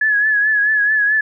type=tone with vibrato; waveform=sine; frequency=1700 Hz; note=G#6; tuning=40 cents sharp; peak=-12 dBFS; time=0.01-1.21 s; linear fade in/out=5 ms; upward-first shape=triangle; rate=4.6 Hz; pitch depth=61 cents each way; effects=none